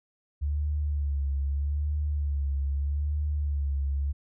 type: tone with vibrato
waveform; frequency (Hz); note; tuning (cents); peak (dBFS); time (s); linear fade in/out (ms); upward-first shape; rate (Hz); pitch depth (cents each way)
sine; 71.8; D2; -39; -25; 0.41-4.13; 20; sine; 0.8; 62
effects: none